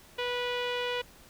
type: tone with low-pass filter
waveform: sawtooth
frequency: 490 Hz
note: B4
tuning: 14 cents flat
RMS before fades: -32 dBFS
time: 0.18-1.02 s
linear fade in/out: 10 ms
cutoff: 3100 Hz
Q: 3
effects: pink hiss -55 dBFS RMS until 1.29 s